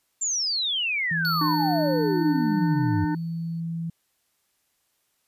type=exponential sweep; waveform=sine; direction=down; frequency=7400 to 92.5 Hz; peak=-23 dBFS; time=0.21-3.05 s; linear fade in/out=10 ms
type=tone with pitch glide; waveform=sine; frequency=164.7 to 166.04 Hz; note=E3 to E3; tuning=-1 to +13 cents; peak=-27 dBFS; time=1.11-3.9 s; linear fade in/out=5 ms; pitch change=+14 cents; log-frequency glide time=2.52-3.5 s
type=tone with exponential decay; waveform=square; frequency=4435 Hz; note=C#8; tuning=in tune; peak=-26 dBFS; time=1.25-3.6 s; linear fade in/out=0 ms; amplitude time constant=510 ms
type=harmonic tone; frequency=300.2 Hz; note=D4; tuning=38 cents sharp; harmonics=1 / 3 / 5 / 6; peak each=-24 / -32 / -39 / -42 dBFS; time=1.41-3.15 s; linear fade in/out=5 ms
effects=white hiss -71 dBFS RMS until 5.27 s + resampled to 32000 Hz